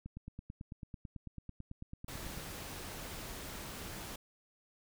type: click train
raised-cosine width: 5 ms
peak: -32 dBFS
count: 22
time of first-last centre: 0.06-2.375 s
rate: 9.07 Hz
type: noise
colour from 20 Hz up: pink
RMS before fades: -45 dBFS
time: 2.08-4.16 s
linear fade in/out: 5 ms
effects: none